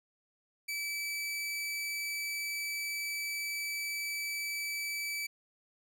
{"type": "tone", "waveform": "sawtooth", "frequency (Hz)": 2306, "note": "D7", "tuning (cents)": -32, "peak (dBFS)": -31, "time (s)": [0.68, 5.27], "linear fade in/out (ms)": 10, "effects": []}